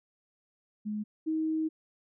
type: tone pair in turn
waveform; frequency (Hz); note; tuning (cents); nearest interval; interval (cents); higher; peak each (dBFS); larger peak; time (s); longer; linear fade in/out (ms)
sine; 211.1 / 316.3; G#3 / D#4; +29 / +29; perfect fifth; 700; second; -31 / -27; second; 0.85-1.04 / 1.26-1.69; second; 20
effects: none